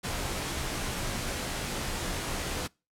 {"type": "noise with comb filter", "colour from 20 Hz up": "pink", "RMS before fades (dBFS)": -33, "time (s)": [0.03, 2.68], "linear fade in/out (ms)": 20, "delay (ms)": 19, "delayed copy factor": -0.55, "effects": ["noise-tail reverb RT60 0.3 s tail -26 dB re dry", "low-pass 11000 Hz 12 dB/octave"]}